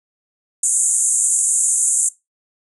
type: band-pass noise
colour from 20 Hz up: pink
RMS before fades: -17 dBFS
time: 0.63-2.09 s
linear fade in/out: 5 ms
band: 6800 to 10000 Hz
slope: 96 dB/octave
effects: noise-tail reverb RT60 0.2 s tail -19 dB re dry